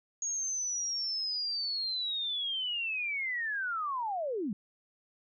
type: linear sweep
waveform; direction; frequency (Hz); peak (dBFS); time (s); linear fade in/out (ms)
sine; down; 6645 to 180; -31; 0.22-4.53; 2
effects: none